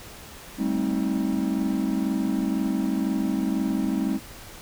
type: chord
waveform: triangle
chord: A half-diminished seventh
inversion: third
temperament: just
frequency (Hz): 198 / 220 / 264 / 316.8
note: G3 / A3 / C4 / Eb4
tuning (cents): +18 / 0 / +16 / +31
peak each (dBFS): -25 / -28 / -25 / -27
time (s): 0.57-4.2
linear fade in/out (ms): 50
effects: pink hiss -43 dBFS RMS until 4.61 s